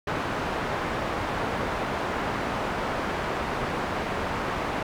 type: low-pass noise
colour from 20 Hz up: white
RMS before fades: -29 dBFS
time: 0.07-4.83 s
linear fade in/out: 5 ms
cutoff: 1200 Hz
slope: 12 dB/octave
effects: none

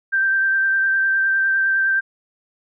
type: tone with vibrato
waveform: sine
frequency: 1568 Hz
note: G6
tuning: in tune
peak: -15 dBFS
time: 0.12-2.01 s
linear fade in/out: 20 ms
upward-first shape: sine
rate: 9.8 Hz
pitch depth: 15 cents each way
effects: none

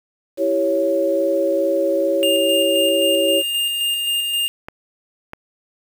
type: chord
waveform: sine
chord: C# diminished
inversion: first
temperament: equal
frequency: 329.6 / 392 / 554.4 Hz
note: E4 / G4 / C#5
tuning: 0 / 0 / 0 cents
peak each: -22 / -23 / -17 dBFS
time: 0.37-3.43 s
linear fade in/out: 50 ms
type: tone with tremolo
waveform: square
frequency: 2815 Hz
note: F7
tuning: 13 cents sharp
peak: -18 dBFS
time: 2.23-4.48 s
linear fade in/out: 0 ms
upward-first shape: square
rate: 3.8 Hz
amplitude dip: 30%
type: clicks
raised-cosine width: 0.5 ms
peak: -17 dBFS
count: 2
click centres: 4.685 / 5.334 s
effects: 7-bit

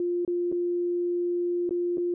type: tone with dropouts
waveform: sine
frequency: 350.5 Hz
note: F4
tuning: 6 cents sharp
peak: -24 dBFS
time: 0-2.14 s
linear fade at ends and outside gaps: 2 ms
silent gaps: 0.25-0.277 / 0.517-0.524 / 1.693-1.708 / 1.973-1.98 s
effects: none

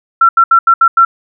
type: tone bursts at uneven times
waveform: sine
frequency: 1354 Hz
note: E6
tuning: 46 cents sharp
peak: -3 dBFS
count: 6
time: 0.21-0.29 / 0.37-0.44 / 0.51-0.59 / 0.67-0.74 / 0.81-0.88 / 0.97-1.05 s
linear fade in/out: 5 ms
effects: none

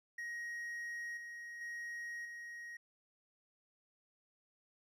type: tone with level steps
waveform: triangle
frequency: 1885 Hz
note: A#6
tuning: 19 cents sharp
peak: -39 / -44 / -40 / -44 dBFS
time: 0.18-2.77 s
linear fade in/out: 5 ms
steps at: 1.17 / 1.61 / 2.25 s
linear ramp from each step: 2 ms
effects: none

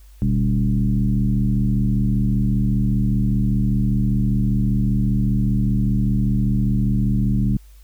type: tone with frequency modulation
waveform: sine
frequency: 124.9 Hz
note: B2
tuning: 20 cents sharp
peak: -15 dBFS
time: 0.22-7.57 s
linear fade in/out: 0 ms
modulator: 74.9 Hz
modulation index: 1.4
effects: added 50 Hz sine -42 dBFS peak until 7.83 s + white hiss -57 dBFS RMS until 7.83 s

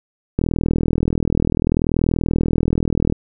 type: click train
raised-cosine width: 3 ms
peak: -4 dBFS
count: 112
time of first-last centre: 0.39-3.124 s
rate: 40.6 Hz
effects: none

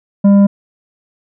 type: tone with tanh clipping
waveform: sine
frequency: 200 Hz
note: G3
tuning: 35 cents sharp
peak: -6 dBFS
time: 0.24-0.47 s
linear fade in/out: 10 ms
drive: 8 dB
effects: none

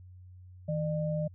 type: tone pair together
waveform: sine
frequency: 159.45 / 602 Hz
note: D#3 / D5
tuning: +43 / +43 cents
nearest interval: octave + major seventh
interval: 2300 cents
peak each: -30 / -33 dBFS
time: 0.68-1.28 s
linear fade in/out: 10 ms
effects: added 91 Hz sine -48 dBFS peak until 1.34 s

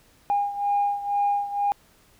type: beating tone pair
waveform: sine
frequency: 811 / 813.1 Hz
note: G#5 / G#5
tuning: -41 / -37 cents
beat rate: 2.1 Hz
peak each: -22 / -26 dBFS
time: 0.3-1.72 s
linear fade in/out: 0 ms
effects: tanh soft clip ceiling -15 dBFS + pink hiss -58 dBFS RMS until 2.19 s

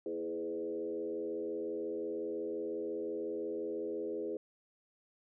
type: tone with frequency modulation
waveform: sine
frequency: 415.3 Hz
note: G#4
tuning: in tune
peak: -35 dBFS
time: 0.06-4.37 s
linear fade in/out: 2 ms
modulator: 85.7 Hz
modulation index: 1.2
effects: none

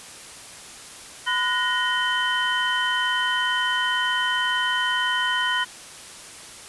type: tone cluster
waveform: sine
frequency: 1006 / 1462 / 1868 / 3060 Hz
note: B5 / F#6 / A#6 / G7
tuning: +32 / -21 / +3 / -42 cents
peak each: -26 dBFS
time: 1.26-5.65 s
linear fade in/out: 20 ms
effects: white hiss -41 dBFS RMS until 6.68 s + resampled to 24000 Hz

